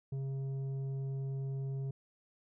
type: tone with tanh clipping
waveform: sine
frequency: 135.5 Hz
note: C#3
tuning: 39 cents flat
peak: -36 dBFS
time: 0.12-1.91 s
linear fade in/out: 5 ms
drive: 7 dB
effects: none